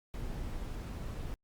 brown noise, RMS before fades -39 dBFS, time 0.14-1.34 s, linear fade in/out 0 ms, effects Opus 48 kbps

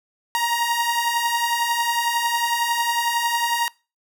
sawtooth beating tone pair, 932.3 / 943.3 Hz, A#5 / A#5, 0 / +20 cents, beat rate 11 Hz, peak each -22 / -17 dBFS, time 0.35-3.68 s, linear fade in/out 0 ms, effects noise-tail reverb RT60 0.3 s tail -23 dB re dry

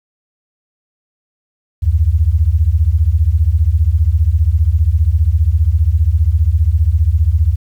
sine beating tone pair, 72.3 / 87.3 Hz, D2 / F2, -27 / 0 cents, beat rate 15 Hz, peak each -12 dBFS, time 1.82-7.56 s, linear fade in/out 20 ms, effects 8-bit

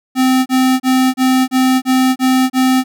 square tone bursts, 258.8 Hz, C4, 19 cents flat, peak -10 dBFS, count 8, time 0.15-2.84 s, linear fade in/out 50 ms, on 310 ms, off 30 ms, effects none

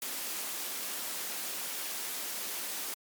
white high-pass noise, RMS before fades -37 dBFS, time 0.02-2.94 s, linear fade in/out 2 ms, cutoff 200 Hz, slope 24 dB/octave, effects MP3 96 kbps

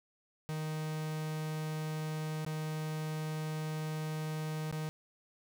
45% pulse tone with dropouts, 155.56 Hz, D#3, in tune, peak -35 dBFS, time 0.49-4.89 s, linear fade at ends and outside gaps 0 ms, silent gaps 2.449-2.464 / 4.713-4.726 s, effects 12-bit

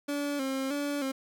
30% pulse tone with vibrato, 277.1 Hz, C#4, 1 cent flat, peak -27 dBFS, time 0.08-1.12 s, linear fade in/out 10 ms, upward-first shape square, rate 1.6 Hz, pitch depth 64 cents each way, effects none

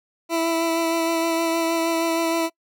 20% pulse tone with vibrato, 330.7 Hz, E4, 6 cents sharp, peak -15 dBFS, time 0.29-2.5 s, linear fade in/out 50 ms, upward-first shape sine, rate 6.4 Hz, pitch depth 16 cents each way, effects noise-tail reverb RT60 0.1 s tail -25 dB re dry

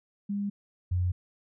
sine tone pair in turn, 202.1 / 90.03 Hz, G#3 / F#2, -47 / -47 cents, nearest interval octave + major second, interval 1400 cents, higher first, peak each -28 / -24 dBFS, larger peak second, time 0.29-0.5 / 0.91-1.12 s, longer neither, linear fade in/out 10 ms, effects none

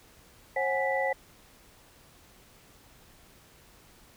sine tone cluster, 537 / 747 / 833 / 1974 Hz, C5 / F#5 / G#5 / B6, +45 / +16 / +5 / -1 cents, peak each -29 / -33 / -33 / -31 dBFS, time 0.56-1.13 s, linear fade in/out 5 ms, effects pink hiss -57 dBFS RMS until 4.16 s

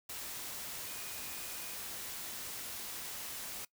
sine tone in noise, 2471 Hz, D#7, 13 cents flat, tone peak -54 dBFS, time 0.87-1.75 s, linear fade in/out 5 ms, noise white, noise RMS -43 dBFS, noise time 0.09-3.65 s, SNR -14 dB, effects noise-tail reverb RT60 0.1 s tail -21 dB re dry

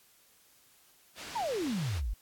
white low-pass noise, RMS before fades -45 dBFS, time 1.15-2.02 s, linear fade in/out 50 ms, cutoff 4900 Hz, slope 12 dB/octave
sine exponential sweep, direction down, 987.8 to 43.65 Hz, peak -30 dBFS, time 1.35-2.14 s, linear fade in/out 10 ms
effects white hiss -63 dBFS RMS until 2.21 s + AAC 64 kbps

